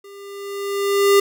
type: tone with level ramp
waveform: square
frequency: 399.9 Hz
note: G4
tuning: 35 cents sharp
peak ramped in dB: -40 to -10 dBFS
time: 0.04-1.2 s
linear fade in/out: 5 ms
effects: none